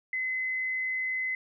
sine tone, 2038 Hz, C7, 46 cents flat, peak -28 dBFS, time 0.13-1.35 s, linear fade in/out 2 ms, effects none

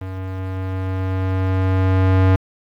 square tone with level ramp, 94.1 Hz, F#2, 30 cents sharp, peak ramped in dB -27 to -11 dBFS, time 0.01-2.36 s, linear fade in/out 5 ms, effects low-pass 2000 Hz 12 dB/octave + 8-bit

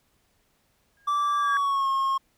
sine tone with exponential growth, 1629 Hz, G#6, 34 cents flat, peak -23 dBFS, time 0.97-1.57 s, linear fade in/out 1 ms, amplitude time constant 130 ms
triangle tone with pitch glide, 1164 to 1079.8 Hz, D6 to C#6, -16 to -46 cents, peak -20 dBFS, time 1.07-2.18 s, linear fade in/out 10 ms, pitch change -130 cents, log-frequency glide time 1.4-1.88 s
effects pink hiss -68 dBFS RMS until 2.37 s

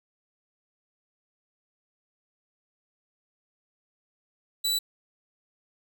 sawtooth tone, 3951 Hz, B7, in tune, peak -21 dBFS, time 4.64-4.79 s, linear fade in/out 10 ms, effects none

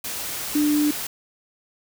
sine tone in noise, 297 Hz, D4, 20 cents sharp, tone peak -17 dBFS, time 0.55-0.91 s, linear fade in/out 5 ms, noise white, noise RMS -30 dBFS, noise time 0.04-1.07 s, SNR +10 dB, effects none

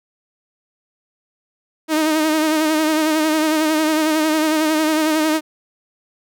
sawtooth tone with vibrato, 311.7 Hz, D#4, 3 cents sharp, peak -11 dBFS, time 1.88-5.41 s, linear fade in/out 50 ms, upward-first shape sine, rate 11 Hz, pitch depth 42 cents each way, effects none

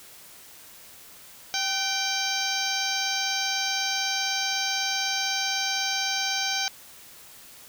harmonic tone with a mistuned harmonic, 784 Hz, G5, in tune, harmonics 1 / 2 / 3 / 4 / 5 / 6 / 7 / 8, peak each -33 / -33 / -33 / -33 / -33 / -33 / -33 / -33 dBFS, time 1.54-6.68 s, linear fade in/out 0 ms, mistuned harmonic 2, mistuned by -51 cents, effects white hiss -48 dBFS RMS until 7.68 s

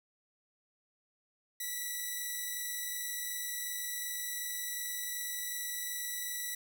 5% pulse tone pair together, 1952.8 / 1975.5 Hz, B6 / B6, -20 / 0 cents, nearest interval unison, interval 20 cents, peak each -26 / -34 dBFS, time 1.6-6.55 s, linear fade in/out 5 ms, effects none

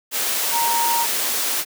sine tone in noise, 932.3 Hz, A#5, in tune, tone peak -19 dBFS, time 0.51-1.07 s, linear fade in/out 50 ms, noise white, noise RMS -22 dBFS, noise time 0.11-1.65 s, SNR 0 dB, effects high-pass 300 Hz 12 dB/octave

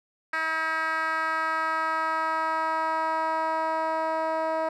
10% pulse tone with band-pass filter sweep, 320 Hz, D#4, 49 cents sharp, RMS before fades -27 dBFS, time 0.33-4.69 s, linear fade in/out 5 ms, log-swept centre 1700 to 710 Hz, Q 2.1, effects none

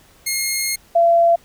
10% pulse / sine tone pair in turn, 2145 / 679.5 Hz, C7 / F5, +42 / -48 cents, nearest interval octave + minor sixth, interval 1990 cents, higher first, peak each -10 dBFS, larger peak neither, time 0.26-0.76 / 0.95-1.36 s, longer first, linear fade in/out 10 ms, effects pink hiss -51 dBFS RMS until 1.44 s

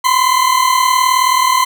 40% pulse tone pair together, 1007.5 / 1046.5 Hz, B5 / C6, +34 / 0 cents, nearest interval minor second, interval 66 cents, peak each -12 dBFS, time 0.04-1.65 s, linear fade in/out 10 ms, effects none

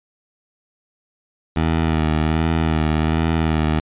15% pulse tone with vibrato, 79.5 Hz, D#2, 38 cents sharp, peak -10 dBFS, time 1.56-3.8 s, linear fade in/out 5 ms, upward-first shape sine, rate 1.3 Hz, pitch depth 41 cents each way, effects resampled to 8000 Hz

